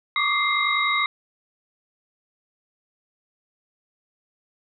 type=tone cluster; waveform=sine; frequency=1123 / 1174 / 1223 / 2098 / 3799 Hz; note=C#6 / D6 / D#6 / C7 / A#7; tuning=+22 / -1 / -30 / +4 / +32 cents; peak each=-28 / -27 / -30 / -22 / -27 dBFS; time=0.16-1.06 s; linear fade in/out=2 ms; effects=none